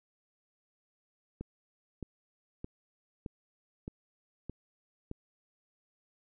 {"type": "click train", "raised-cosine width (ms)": 3, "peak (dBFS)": -26, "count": 7, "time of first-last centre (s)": [1.41, 5.114], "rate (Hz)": 1.62, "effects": []}